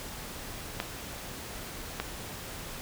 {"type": "clicks", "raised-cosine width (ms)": 0.3, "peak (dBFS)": -14, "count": 2, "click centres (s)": [0.801, 2], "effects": ["pink hiss -41 dBFS RMS until 2.81 s"]}